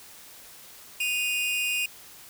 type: tone pair together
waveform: 45% pulse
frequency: 2489 / 2794 Hz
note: D#7 / F7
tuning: 0 / 0 cents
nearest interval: major second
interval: 200 cents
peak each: -27 / -29 dBFS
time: 1-1.86 s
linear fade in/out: 5 ms
effects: white hiss -48 dBFS RMS until 2.29 s